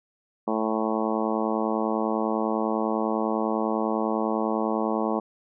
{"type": "harmonic tone", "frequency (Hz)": 110, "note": "A2", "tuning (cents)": 0, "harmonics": [2, 3, 4, 5, 6, 7, 8, 9, 10], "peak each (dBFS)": [-28, -30, -31, -32, -33, -33, -34, -35, -35], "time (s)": [0.47, 5.2], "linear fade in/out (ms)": 10, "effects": []}